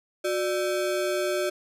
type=ring-modulated tone; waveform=square; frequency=480 Hz; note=B4; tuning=49 cents flat; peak=-22 dBFS; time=0.24-1.5 s; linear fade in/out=10 ms; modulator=115 Hz; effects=resampled to 32000 Hz + 10-bit